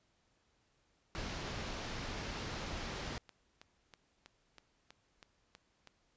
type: low-pass noise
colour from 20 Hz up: pink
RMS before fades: -42 dBFS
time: 1.15-3.18 s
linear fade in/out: 0 ms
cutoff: 6100 Hz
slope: 24 dB/octave
type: click train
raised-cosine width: 0.2 ms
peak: -35 dBFS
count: 10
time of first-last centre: 2.97-5.873 s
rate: 3.1 Hz
effects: pink hiss -75 dBFS RMS until 6.16 s + resampled to 16000 Hz